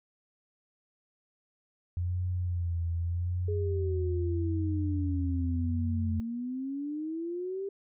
sine tone with vibrato, 87.31 Hz, F2, in tune, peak -28 dBFS, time 1.97-6.2 s, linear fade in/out 0 ms, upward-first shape sine, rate 0.82 Hz, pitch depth 60 cents each way
sine exponential two-way sweep, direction down then up, 420 to 220 to 399.1 Hz, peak -32 dBFS, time 3.48-7.69 s, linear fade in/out 5 ms, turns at 6.14 s
effects none

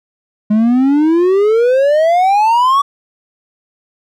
triangle exponential sweep, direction up, 207.7 to 1146 Hz, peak -6 dBFS, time 0.5-2.82 s, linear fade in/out 10 ms, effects none

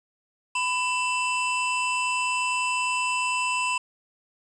square tone pair together, 999.7 / 2669 Hz, B5 / E7, +21 / +21 cents, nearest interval octave + perfect fourth, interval 1700 cents, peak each -27 dBFS, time 0.55-3.78 s, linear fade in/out 5 ms, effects resampled to 22050 Hz + 8-bit

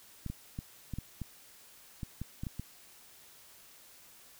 clicks, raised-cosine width 5 ms, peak -25 dBFS, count 11, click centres 0.263 / 0.3 / 0.589 / 0.937 / 0.986 / 1.217 / 2.032 / 2.216 / 2.435 / 2.468 / 2.596 s, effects white hiss -57 dBFS RMS until 4.39 s

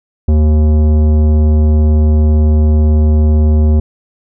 sine tone with tanh clipping, 76.5 Hz, D#2, 29 cents flat, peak -8 dBFS, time 0.28-3.8 s, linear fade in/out 5 ms, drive 14 dB, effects none

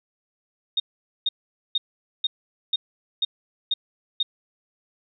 sine tone bursts, 3698 Hz, A#7, 15 cents flat, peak -19 dBFS, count 8, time 0.77-4.23 s, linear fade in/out 5 ms, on 30 ms, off 460 ms, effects none

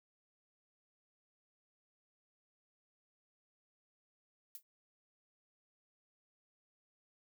violet noise with exponential decay, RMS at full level -43 dBFS, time 4.55-4.63 s, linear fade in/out 1 ms, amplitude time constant 17 ms, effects none

